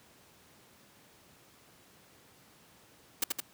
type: noise with echo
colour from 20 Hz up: white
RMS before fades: -28 dBFS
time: 3.22-3.24 s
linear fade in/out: 5 ms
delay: 82 ms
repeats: 2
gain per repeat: -3 dB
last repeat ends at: 3.404 s
effects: pink hiss -60 dBFS RMS until 3.53 s + high-pass 100 Hz 12 dB/octave